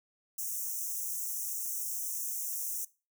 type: high-pass noise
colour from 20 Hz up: white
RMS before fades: -36 dBFS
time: 0.38-2.85 s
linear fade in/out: 5 ms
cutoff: 5700 Hz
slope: 96 dB/octave
effects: noise-tail reverb RT60 0.3 s tail -20 dB re dry